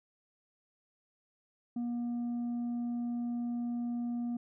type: tone with tanh clipping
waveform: sine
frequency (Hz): 239.1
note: A#3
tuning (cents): +44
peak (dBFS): -33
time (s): 1.76-4.37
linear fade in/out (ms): 5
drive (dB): 3
effects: none